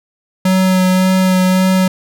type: tone with vibrato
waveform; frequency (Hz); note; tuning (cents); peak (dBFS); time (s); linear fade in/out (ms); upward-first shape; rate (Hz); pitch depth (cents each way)
square; 186.1; F#3; +10; -10; 0.45-1.88; 5; sine; 1.8; 13
effects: none